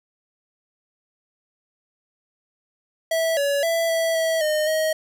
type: tone with pitch steps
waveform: square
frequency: 654 / 566 / 664 / 657 / 650 / 612 / 630 Hz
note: E5 / C#5 / E5 / E5 / E5 / D#5 / D#5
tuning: -14 / +36 / +12 / -6 / -24 / -29 / +21 cents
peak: -20 dBFS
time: 3.11-4.93 s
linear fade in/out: 5 ms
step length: 260 ms
effects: none